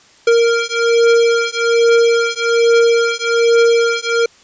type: beating tone pair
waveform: square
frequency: 464.7 / 465.9 Hz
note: A#4 / A#4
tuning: -5 / -1 cents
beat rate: 1.2 Hz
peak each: -14 dBFS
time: 0.27-4.26 s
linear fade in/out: 5 ms
effects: white hiss -47 dBFS RMS until 4.43 s + resampled to 16000 Hz